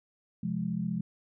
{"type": "chord", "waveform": "sine", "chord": "F minor", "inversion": "second", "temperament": "just", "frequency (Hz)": [130.96, 174.61, 209.5], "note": ["C3", "F3", "Ab3"], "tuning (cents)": [2, 0, 15], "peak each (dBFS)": [-38, -32, -33], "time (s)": [0.43, 1.01], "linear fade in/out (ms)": 5, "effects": []}